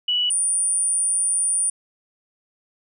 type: tone pair in turn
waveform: sine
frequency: 2948 / 9359 Hz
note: F#7 / D9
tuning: -7 / -7 cents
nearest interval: octave + minor sixth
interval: 2000 cents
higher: second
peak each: -18 dBFS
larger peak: neither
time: 0.08-0.3 / 0.3-1.7 s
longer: second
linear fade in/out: 5 ms
effects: none